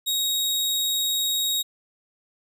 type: tone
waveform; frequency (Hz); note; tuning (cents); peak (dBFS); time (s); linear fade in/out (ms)
sawtooth; 3776; A#7; +22; -19; 0.06-1.63; 20
effects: none